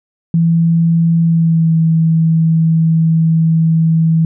sine tone with pitch glide, 166.3 to 162.31 Hz, E3 to E3, +16 to -27 cents, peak -8 dBFS, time 0.34-4.25 s, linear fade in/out 2 ms, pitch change -43 cents, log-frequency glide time 1.21-1.74 s, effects none

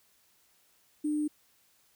sine tone with sample-and-hold, 300 Hz, D4, 37 cents sharp, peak -27 dBFS, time 1.04-1.28 s, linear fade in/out 10 ms, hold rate 8820 Hz, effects white hiss -67 dBFS RMS until 1.95 s

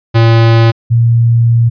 square / sine tone pair in turn, 114.5 / 116.84 Hz, A#2 / A#2, -31 / +4 cents, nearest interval unison, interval 35 cents, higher second, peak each -5 dBFS, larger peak neither, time 0.14-0.72 / 0.9-1.7 s, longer second, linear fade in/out 20 ms, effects resampled to 11025 Hz

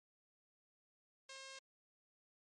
5% pulse tone, 535 Hz, C5, 38 cents sharp, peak -39 dBFS, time 1.29-1.59 s, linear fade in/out 5 ms, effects MP3 48 kbps

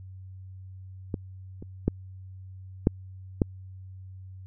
clicks, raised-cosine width 3 ms, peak -16 / -26 / -9 / -6 / -8 dBFS, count 5, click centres 1.142 / 1.625 / 1.88 / 2.871 / 3.418 s, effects added 94 Hz sine -41 dBFS peak until 4.46 s

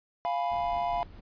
triangle chord, F diminished, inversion none, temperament equal, 698.5 / 830.6 / 987.8 Hz, F5 / Ab5 / Cb6, 0 / 0 / 0 cents, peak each -27 / -33 / -31 dBFS, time 0.25-1.03 s, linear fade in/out 0 ms
brown noise with tremolo, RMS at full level -44 dBFS, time 0.5-1.21 s, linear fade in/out 20 ms, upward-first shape sine, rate 4.6 Hz, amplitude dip 35%
effects resampled to 11025 Hz

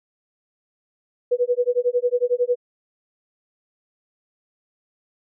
sine tone with tremolo, 490 Hz, B4, 14 cents flat, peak -14 dBFS, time 1.31-2.56 s, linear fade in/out 10 ms, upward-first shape sine, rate 11 Hz, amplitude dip 100%, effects none

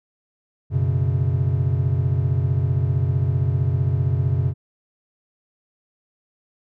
triangle chord, F# suspended fourth, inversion none, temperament just, 92.5 / 123.33 / 138.75 Hz, F#2 / B2 / C#3, 0 / -2 / +2 cents, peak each -20 dBFS, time 0.7-4.54 s, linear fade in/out 50 ms, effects none

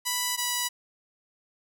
5% pulse tone pair in turn, 987.8 / 979.8 Hz, B5 / B5, 0 / -14 cents, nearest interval unison, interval 14 cents, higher first, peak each -14 dBFS, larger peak neither, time 0.05-0.37 / 0.37-0.69 s, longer neither, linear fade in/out 20 ms, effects none

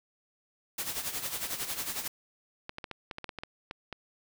white noise with tremolo, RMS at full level -33 dBFS, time 0.78-2.08 s, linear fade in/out 5 ms, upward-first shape sine, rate 11 Hz, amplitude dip 65%
clicks, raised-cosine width 0.3 ms, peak -22 dBFS, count 12, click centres 2.694 / 2.784 / 2.842 / 2.913 / 3.112 / 3.184 / 3.243 / 3.292 / 3.387 / 3.435 / 3.711 / 3.927 s
effects none

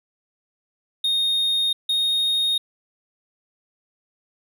triangle tone pair in turn, 3700 / 3714 Hz, A#7 / A#7, -14 / -7 cents, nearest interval unison, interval 7 cents, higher second, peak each -17 dBFS, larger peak neither, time 1.04-1.73 / 1.89-2.58 s, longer neither, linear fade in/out 5 ms, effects none

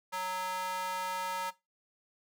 square tone with high-pass filter, 184.9 Hz, F#3, 1 cent flat, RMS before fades -36 dBFS, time 0.12-1.51 s, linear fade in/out 20 ms, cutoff 950 Hz, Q 2.2, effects noise-tail reverb RT60 0.2 s tail -17 dB re dry

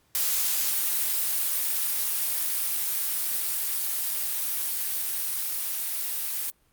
blue noise with level ramp, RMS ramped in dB -25 to -30 dBFS, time 0.15-6.5 s, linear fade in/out 0 ms, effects pink hiss -66 dBFS RMS until 6.72 s + Opus 48 kbps

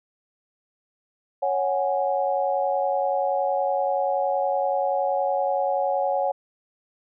sine chord, C# suspended fourth, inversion none, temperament equal, 554.4 / 740 / 830.6 Hz, C#5 / F#5 / G#5, 0 / 0 / 0 cents, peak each -24 / -25 / -27 dBFS, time 1.42-6.32 s, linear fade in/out 10 ms, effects none

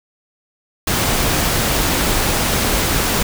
pink noise, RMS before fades -17 dBFS, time 0.87-3.23 s, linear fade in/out 5 ms, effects none

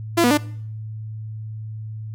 sawtooth tone with pitch steps, 340 / 242.8 / 296.5 Hz, F4 / B3 / D4, -46 / -29 / +17 cents, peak -10 dBFS, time 0.17-0.377 s, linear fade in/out 10 ms, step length 69 ms, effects noise-tail reverb RT60 0.6 s tail -21 dB re dry + added 109 Hz sine -29 dBFS peak until 2.14 s

